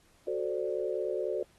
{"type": "chord", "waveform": "sine", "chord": "D dominant seventh", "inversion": "first", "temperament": "equal", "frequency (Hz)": [370, 440, 523.3, 587.3], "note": ["F#4", "A4", "C5", "D5"], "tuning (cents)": [0, 0, 0, 0], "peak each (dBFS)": [-34, -35, -36, -36], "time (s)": [0.27, 1.43], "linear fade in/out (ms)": 5, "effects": ["pink hiss -65 dBFS RMS until 1.58 s", "AAC 32 kbps"]}